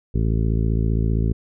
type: harmonic tone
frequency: 55.3 Hz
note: A1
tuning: 9 cents sharp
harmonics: 1 / 2 / 3 / 4 / 5 / 6 / 7 / 8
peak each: -20 / -22 / -26 / -29 / -33 / -36 / -33 / -38 dBFS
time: 0.14-1.33 s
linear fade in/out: 10 ms
effects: none